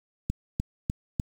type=click train; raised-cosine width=5 ms; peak=-14 dBFS; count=4; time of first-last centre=0.3-1.198 s; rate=3.34 Hz; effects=7-bit